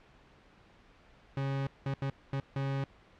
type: tone bursts at uneven times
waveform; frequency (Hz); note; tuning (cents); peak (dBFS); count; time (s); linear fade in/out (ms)
40% pulse; 136.9; C#3; -21; -30; 5; 1.37-1.67 / 1.86-1.94 / 2.02-2.1 / 2.33-2.4 / 2.56-2.84; 2
effects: pink hiss -60 dBFS RMS until 3.19 s + low-pass 3000 Hz 12 dB/octave